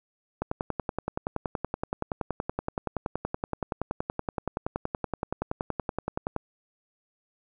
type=click train; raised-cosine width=1 ms; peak=-14 dBFS; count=64; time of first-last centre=0.42-6.363 s; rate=10.6 Hz; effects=none